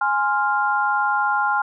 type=chord; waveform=sine; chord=F minor; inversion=first; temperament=equal; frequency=830.6 / 1046.5 / 1396.9 Hz; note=Ab5 / C6 / F6; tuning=0 / 0 / 0 cents; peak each=-21 / -24 / -21 dBFS; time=0.01-1.62 s; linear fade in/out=5 ms; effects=none